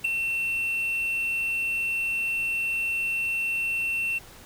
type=tone with ADSR envelope; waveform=triangle; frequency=2700 Hz; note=E7; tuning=41 cents sharp; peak=-16 dBFS; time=0.04-4.19 s; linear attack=12 ms; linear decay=3 ms; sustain=-7 dB; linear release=15 ms; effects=pink hiss -48 dBFS RMS until 4.45 s